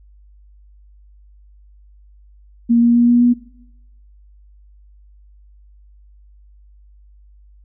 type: tone with pitch steps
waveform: sine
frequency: 234.7 / 236.6 / 238.5 / 240.5 / 242.4 Hz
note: A#3 / A#3 / A#3 / B3 / B3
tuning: +12 / +26 / +40 / -46 / -32 cents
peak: -9 dBFS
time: 2.69-3.34 s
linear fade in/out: 20 ms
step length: 130 ms
effects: noise-tail reverb RT60 0.8 s tail -18 dB re dry + added 50 Hz sine -44 dBFS peak until 7.64 s